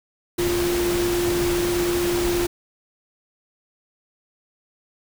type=tone in noise; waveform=sine; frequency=349.2 Hz; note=F4; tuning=in tune; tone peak=-20 dBFS; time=0.38-2.47 s; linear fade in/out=10 ms; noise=pink; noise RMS=-27 dBFS; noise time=0.38-2.47 s; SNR=+4 dB; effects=none